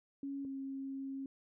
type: tone pair in turn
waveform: sine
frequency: 277.2 / 270.6 Hz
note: C#4 / C#4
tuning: 0 / -42 cents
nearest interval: unison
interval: 42 cents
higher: first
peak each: -38 / -39 dBFS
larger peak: first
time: 0.23-0.45 / 0.45-1.26 s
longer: second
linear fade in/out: 2 ms
effects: none